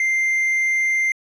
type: tone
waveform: triangle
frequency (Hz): 2093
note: C7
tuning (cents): 0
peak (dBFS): -15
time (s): 0-1.12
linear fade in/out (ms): 2
effects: resampled to 22050 Hz